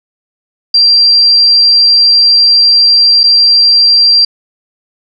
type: tone with dropouts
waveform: sine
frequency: 4728 Hz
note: D8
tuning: 11 cents sharp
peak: -3 dBFS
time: 0.74-4.25 s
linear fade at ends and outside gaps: 5 ms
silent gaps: 3.234-3.238 s
effects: none